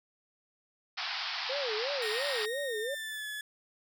white band-pass noise, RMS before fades -36 dBFS, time 0.97-2.46 s, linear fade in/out 10 ms, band 690 to 5200 Hz, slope 96 dB/octave
sine tone with vibrato, 493.9 Hz, B4, in tune, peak -33 dBFS, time 1.49-2.95 s, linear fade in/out 10 ms, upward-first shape sine, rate 2.9 Hz, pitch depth 270 cents each way
30% pulse tone with pitch glide, 1857 to 1712.7 Hz, A#6 to A6, -7 to -47 cents, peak -34 dBFS, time 2.02-3.41 s, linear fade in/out 2 ms, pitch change -140 cents, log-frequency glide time 2.65-3.27 s
effects none

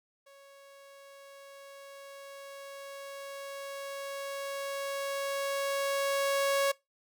sawtooth tone with level ramp, 554.4 Hz, C#5, in tune, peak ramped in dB -50 to -21 dBFS, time 0.26-6.72 s, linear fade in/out 10 ms, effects noise-tail reverb RT60 0.2 s tail -22 dB re dry

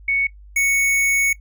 sine / square tone pair in turn, 2219 / 2219 Hz, C#7 / C#7, +1 / +1 cents, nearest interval unison, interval 0 cents, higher neither, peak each -16 dBFS, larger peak neither, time 0.08-0.27 / 0.56-1.33 s, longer second, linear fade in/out 5 ms, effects noise-tail reverb RT60 0.1 s tail -20 dB re dry + added 50 Hz sine -40 dBFS peak until 1.4 s

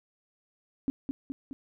sine tone with echo, 272 Hz, C#4, 33 cents flat, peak -24 dBFS, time 0.88-0.9 s, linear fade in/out 0 ms, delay 210 ms, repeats 3, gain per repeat -4 dB, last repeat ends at 1.53 s, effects none

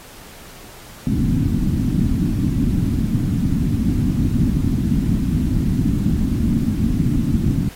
white low-pass noise, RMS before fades -18 dBFS, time 1.07-7.69 s, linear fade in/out 0 ms, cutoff 280 Hz, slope 48 dB/octave, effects pink hiss -41 dBFS RMS until 7.75 s + AAC 48 kbps

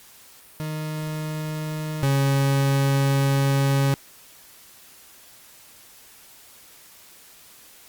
40% pulse tone pair in turn, 154.7 / 137.82 Hz, D#3 / C#3, -10 / -10 cents, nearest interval major second, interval 200 cents, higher first, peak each -26 / -17 dBFS, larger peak second, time 0.6-2.03 / 2.03-3.94 s, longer second, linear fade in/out 0 ms, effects white hiss -49 dBFS RMS until 7.88 s + Opus 48 kbps

